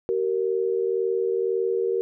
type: tone pair together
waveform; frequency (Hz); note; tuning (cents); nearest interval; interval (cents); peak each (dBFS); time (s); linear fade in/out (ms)
sine; 382.4 / 464.3; G4 / A#4; -43 / -7; minor third; 336; -24; 0.09-2.01; 0
effects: none